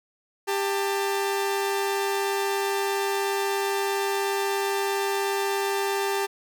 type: tone pair together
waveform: sawtooth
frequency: 396 / 889 Hz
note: G4 / A5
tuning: +18 / +18 cents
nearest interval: octave + major second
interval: 1400 cents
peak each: -21 / -26 dBFS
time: 0.47-6.27 s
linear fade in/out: 20 ms
effects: none